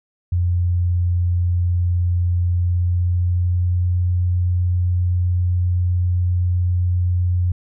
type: tone with pitch glide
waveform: sine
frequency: 88.1 to 89.23 Hz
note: F2 to F2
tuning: +16 to +38 cents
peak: -15 dBFS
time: 0.32-7.52 s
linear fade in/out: 5 ms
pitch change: +22 cents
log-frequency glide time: 2.52-3.98 s
effects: none